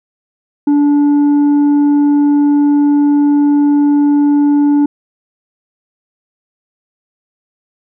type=tone with tanh clipping; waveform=sine; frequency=289.9 Hz; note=D4; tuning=22 cents flat; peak=-8 dBFS; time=0.67-4.86 s; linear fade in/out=5 ms; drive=4 dB; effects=none